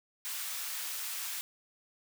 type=high-pass noise; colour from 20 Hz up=white; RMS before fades=-38 dBFS; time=0.25-1.41 s; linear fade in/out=0 ms; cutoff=1100 Hz; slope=12 dB/octave; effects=none